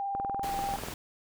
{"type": "tone with vibrato", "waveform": "sine", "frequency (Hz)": 794, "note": "G5", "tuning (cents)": 22, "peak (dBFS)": -30, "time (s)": [0, 0.76], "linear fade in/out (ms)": 0, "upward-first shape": "sine", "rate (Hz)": 19, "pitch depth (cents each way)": 19}
{"type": "click train", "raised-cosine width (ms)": 1, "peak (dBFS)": -23, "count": 16, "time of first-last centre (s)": [0.15, 0.885], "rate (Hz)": 20.4}
{"type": "noise", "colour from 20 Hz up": "pink", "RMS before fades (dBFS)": -40, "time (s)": [0.43, 0.94], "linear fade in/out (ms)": 2}
{"effects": []}